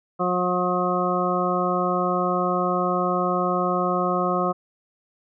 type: harmonic tone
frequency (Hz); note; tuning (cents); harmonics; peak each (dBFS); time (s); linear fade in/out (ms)
180; F#3; -47; 1 / 2 / 3 / 4 / 6 / 7; -27 / -27 / -27 / -27 / -27 / -27; 0.19-4.53; 20
effects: none